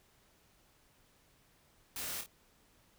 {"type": "noise with echo", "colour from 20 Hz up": "white", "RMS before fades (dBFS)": -41, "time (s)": [1.96, 2.21], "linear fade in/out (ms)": 2, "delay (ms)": 26, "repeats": 2, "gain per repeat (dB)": -6, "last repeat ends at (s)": 2.262, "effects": ["pink hiss -68 dBFS RMS until 2.98 s"]}